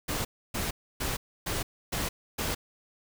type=noise bursts; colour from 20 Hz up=pink; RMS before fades=-31 dBFS; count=6; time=0.08-2.55 s; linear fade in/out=10 ms; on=170 ms; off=290 ms; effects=none